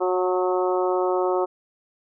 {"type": "harmonic tone with a mistuned harmonic", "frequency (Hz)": 183, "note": "F#3", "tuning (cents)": -19, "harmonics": [2, 3, 4, 5, 6, 7], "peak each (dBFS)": [-22, -26, -28, -30, -32, -33], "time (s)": [0, 1.46], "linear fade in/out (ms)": 20, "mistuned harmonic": 5, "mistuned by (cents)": -17, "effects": []}